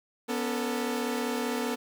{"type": "tone cluster", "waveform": "sawtooth", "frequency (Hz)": [245, 280.4, 445], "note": ["B3", "C#4", "A4"], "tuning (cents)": [-14, 20, 20], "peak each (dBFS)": [-27, -33, -29], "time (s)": [0.28, 1.76], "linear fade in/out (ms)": 20, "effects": ["10-bit"]}